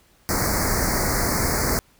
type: band-stop noise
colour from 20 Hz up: pink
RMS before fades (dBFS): -22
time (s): 0.29-1.79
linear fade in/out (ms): 0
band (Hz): 2200 to 4400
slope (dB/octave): 96
effects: pink hiss -58 dBFS RMS until 1.99 s